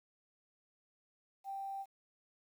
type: tone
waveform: sine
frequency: 784 Hz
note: G5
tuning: in tune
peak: -39 dBFS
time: 1.44-1.86 s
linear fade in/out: 50 ms
effects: 11-bit